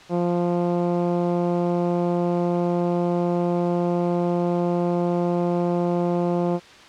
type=tone with low-pass filter; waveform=10% pulse; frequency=174.61 Hz; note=F3; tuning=in tune; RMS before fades=-22 dBFS; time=0.09-6.6 s; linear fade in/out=50 ms; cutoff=600 Hz; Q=0.63; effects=white hiss -45 dBFS RMS until 6.88 s + low-pass 4000 Hz 12 dB/octave